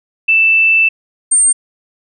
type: tone pair in turn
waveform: sine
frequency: 2651 / 8698 Hz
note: E7 / C#9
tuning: +9 / -34 cents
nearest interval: octave + major sixth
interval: 2057 cents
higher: second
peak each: -7 dBFS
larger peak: neither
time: 0.28-0.89 / 1.31-1.53 s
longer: first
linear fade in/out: 10 ms
effects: none